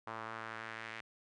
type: tone with band-pass filter sweep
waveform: sawtooth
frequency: 112.1 Hz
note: A2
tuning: 33 cents sharp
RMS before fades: -45 dBFS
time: 0.07-1.01 s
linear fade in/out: 5 ms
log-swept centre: 1100 to 2100 Hz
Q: 2
effects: resampled to 22050 Hz